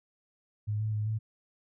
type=tone with pitch steps; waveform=sine; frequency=105.5 / 108.4 / 106.2 / 109.5 Hz; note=G#2 / A2 / G#2 / A2; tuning=+28 / -25 / +39 / -8 cents; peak=-28 dBFS; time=0.67-1.19 s; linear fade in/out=20 ms; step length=130 ms; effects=none